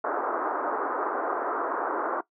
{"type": "band-pass noise", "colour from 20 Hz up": "white", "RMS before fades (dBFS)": -29, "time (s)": [0.04, 2.21], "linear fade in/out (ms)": 5, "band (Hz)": [290, 1400], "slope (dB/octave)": 48, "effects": ["noise-tail reverb RT60 0.1 s tail -18 dB re dry"]}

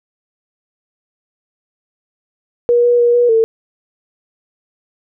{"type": "tone with pitch steps", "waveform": "sine", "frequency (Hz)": [479.1, 482.6, 477.4, 483.1, 450.4], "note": ["A#4", "B4", "A#4", "B4", "A4"], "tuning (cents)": [47, -40, 41, -38, 40], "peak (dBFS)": -8, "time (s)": [2.69, 3.44], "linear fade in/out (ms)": 0, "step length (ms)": 150, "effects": []}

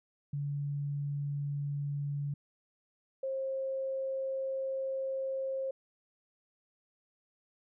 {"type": "tone pair in turn", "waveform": "sine", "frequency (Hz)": [143.2, 533.5], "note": ["D3", "C5"], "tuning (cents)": [-43, 34], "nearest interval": "octave + major seventh", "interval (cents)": 2277, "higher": "second", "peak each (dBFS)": [-32, -32], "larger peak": "neither", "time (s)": [[0.33, 2.34], [3.23, 5.71]], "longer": "second", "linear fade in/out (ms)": 5, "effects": []}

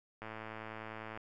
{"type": "click train", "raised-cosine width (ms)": 0.5, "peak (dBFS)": -29, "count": 106, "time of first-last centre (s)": [0.22, 1.175], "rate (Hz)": 110, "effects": []}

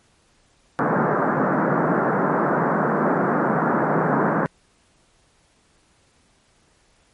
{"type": "band-pass noise", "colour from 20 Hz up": "pink", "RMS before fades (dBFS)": -20, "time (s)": [0.79, 4.46], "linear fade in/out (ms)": 0, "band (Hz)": [150, 1600], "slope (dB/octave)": 48, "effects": ["pink hiss -60 dBFS RMS until 7.13 s", "MP3 48 kbps"]}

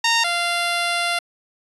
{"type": "tone pair in turn", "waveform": "10% pulse", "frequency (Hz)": [923, 693.7], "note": ["A#5", "F5"], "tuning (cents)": [-17, -12], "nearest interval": "perfect fourth", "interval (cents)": 495, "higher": "first", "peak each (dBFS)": [-7, -11], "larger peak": "first", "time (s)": [[0.04, 0.24], [0.24, 1.19]], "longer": "second", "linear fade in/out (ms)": 5, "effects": ["resampled to 24000 Hz"]}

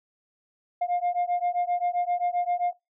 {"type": "beating tone pair", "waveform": "sine", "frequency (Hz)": [704, 711.6], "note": ["F5", "F5"], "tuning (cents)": [14, 32], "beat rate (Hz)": 7.6, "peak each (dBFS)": -25, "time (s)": [0.81, 2.73], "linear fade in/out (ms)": 10, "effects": ["noise-tail reverb RT60 0.2 s tail -22 dB re dry", "tanh soft clip ceiling -20 dBFS"]}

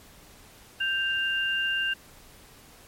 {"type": "tone pair together", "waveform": "sine", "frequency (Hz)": [1568.1, 2794], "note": ["G6", "F7"], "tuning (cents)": [0, 0], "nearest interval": "minor seventh", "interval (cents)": 1000, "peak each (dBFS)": [-27, -27], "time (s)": [0.8, 1.94], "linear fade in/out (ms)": 10, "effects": ["pink hiss -52 dBFS RMS until 2.87 s", "MP3 64 kbps"]}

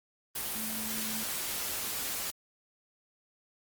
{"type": "tone in noise", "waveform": "sine", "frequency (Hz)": 219.7, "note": "A3", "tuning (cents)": -2, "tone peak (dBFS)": -40, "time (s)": [0.55, 1.24], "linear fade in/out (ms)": 10, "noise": "white", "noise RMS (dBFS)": -35, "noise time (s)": [0.35, 2.31], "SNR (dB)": -8, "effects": ["Opus 24 kbps"]}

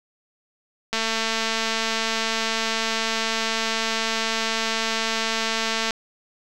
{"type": "click train", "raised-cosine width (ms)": 0.2, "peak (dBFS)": -7, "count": 1116, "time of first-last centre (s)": [0.93, 5.908], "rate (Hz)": 224, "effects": []}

